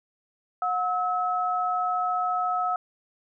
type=tone pair together; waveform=sine; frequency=725.9 / 1292 Hz; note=F#5 / E6; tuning=-33 / -35 cents; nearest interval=minor seventh; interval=998 cents; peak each=-26 dBFS; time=0.62-2.76 s; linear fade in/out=2 ms; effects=none